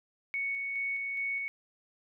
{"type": "tone with tremolo", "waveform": "sine", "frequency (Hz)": 2221, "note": "C#7", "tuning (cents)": 3, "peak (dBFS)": -30, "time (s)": [0.34, 1.48], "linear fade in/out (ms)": 0, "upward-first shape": "square", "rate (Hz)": 2.4, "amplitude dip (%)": 25, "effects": []}